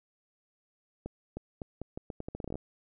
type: accelerating click train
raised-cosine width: 2 ms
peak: -24 dBFS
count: 16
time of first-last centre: 1.06-2.555 s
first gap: 310 ms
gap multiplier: 0.8
effects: none